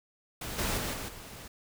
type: noise with level steps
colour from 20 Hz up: pink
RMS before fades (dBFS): -38 / -31 / -34 / -38 / -46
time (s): 0.41-1.48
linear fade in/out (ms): 5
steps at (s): 0.58 / 0.77 / 0.93 / 1.08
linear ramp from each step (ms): 10
effects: none